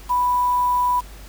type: tone with quantisation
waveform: sine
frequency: 987.8 Hz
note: B5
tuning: in tune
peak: -16 dBFS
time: 0.09-1.01 s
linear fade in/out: 20 ms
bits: 6
effects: added 50 Hz sine -38 dBFS peak until 1.28 s + pink hiss -45 dBFS RMS until 1.28 s